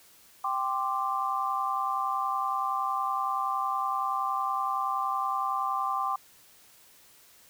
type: chord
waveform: sine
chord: G suspended fourth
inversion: none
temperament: just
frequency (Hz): 784 / 1045.3 / 1176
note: G5 / C6 / D6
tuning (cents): 0 / -2 / +2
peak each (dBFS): -32 / -31 / -30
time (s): 0.44-6.16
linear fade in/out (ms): 5
effects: white hiss -57 dBFS RMS until 7.49 s